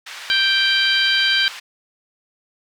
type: band-pass noise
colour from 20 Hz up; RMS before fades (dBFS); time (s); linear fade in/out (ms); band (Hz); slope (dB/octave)
white; -35; 0.06-1.6; 10; 1200 to 3400; 12
type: harmonic tone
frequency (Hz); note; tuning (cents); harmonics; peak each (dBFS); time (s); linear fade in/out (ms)
784; G5; 0; 2 / 3 / 4 / 5 / 6; -19 / -24 / -19 / -22 / -24; 0.3-1.48; 0
effects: none